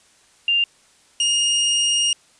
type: tone pair in turn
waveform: sine / sawtooth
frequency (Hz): 2794 / 2846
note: F7 / F7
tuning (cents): 0 / +32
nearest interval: unison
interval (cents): 32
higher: second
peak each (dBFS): -15 / -13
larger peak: second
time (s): 0.48-0.64 / 1.2-2.13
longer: second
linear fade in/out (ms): 2
effects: white hiss -55 dBFS RMS until 2.39 s + resampled to 22050 Hz